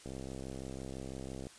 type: click train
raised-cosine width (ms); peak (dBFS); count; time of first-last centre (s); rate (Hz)
2; -30; 94; 0.06-1.469; 66
effects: white hiss -56 dBFS RMS until 1.58 s + resampled to 22050 Hz